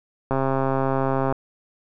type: click train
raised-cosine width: 1 ms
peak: -9 dBFS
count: 137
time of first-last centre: 0.31-1.325 s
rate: 134 Hz
effects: none